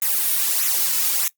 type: noise with flanger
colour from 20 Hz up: blue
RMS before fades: -20 dBFS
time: 0.02-1.28 s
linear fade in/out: 2 ms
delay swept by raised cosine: 0.21 to 2.51 ms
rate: 1.6 Hz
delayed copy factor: -0.7
effects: noise-tail reverb RT60 0.1 s tail -19 dB re dry + Opus 32 kbps